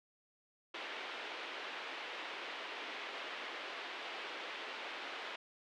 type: band-pass noise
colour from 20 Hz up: white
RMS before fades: -45 dBFS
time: 0.74-5.36 s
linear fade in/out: 5 ms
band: 320 to 3200 Hz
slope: 24 dB/octave
effects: none